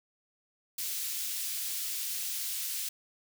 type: high-pass noise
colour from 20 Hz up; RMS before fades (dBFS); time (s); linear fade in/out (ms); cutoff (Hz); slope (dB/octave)
white; -35; 0.78-2.89; 5; 3000; 12
effects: none